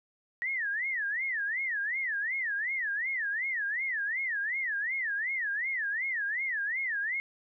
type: tone with vibrato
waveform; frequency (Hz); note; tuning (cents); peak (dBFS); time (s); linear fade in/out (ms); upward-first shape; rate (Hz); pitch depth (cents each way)
sine; 1864.7; A#6; 0; -29; 0.42-7.2; 0; sine; 2.7; 260
effects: none